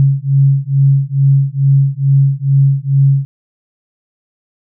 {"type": "beating tone pair", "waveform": "sine", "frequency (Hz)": [136.5, 138.8], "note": ["C#3", "C#3"], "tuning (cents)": [-26, 3], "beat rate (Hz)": 2.3, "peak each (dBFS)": -11, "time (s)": [0, 3.25], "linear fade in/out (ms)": 0, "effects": []}